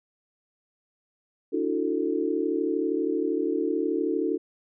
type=tone cluster; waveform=sine; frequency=293.4 / 326.3 / 365.6 / 443.5 Hz; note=D4 / E4 / F#4 / A4; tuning=-2 / -18 / -21 / +14 cents; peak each=-29 dBFS; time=1.52-4.38 s; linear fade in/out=20 ms; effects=none